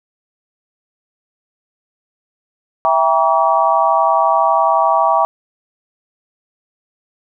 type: chord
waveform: sine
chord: E diminished seventh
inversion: none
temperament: just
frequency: 659.3 / 791.1 / 949.3 / 1139.2 Hz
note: E5 / G5 / Bb5 / Db6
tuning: 0 / +16 / +31 / +47 cents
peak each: -16 dBFS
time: 2.85-5.25 s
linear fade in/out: 0 ms
effects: none